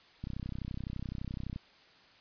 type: click train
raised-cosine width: 5 ms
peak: -26 dBFS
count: 43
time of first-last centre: 0.24-1.561 s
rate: 31.8 Hz
effects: white hiss -60 dBFS RMS until 2.2 s + resampled to 11025 Hz